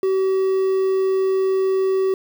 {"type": "tone with quantisation", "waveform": "triangle", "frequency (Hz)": 381.6, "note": "G4", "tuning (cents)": -47, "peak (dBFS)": -14, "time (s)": [0.03, 2.14], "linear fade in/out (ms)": 2, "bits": 7, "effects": []}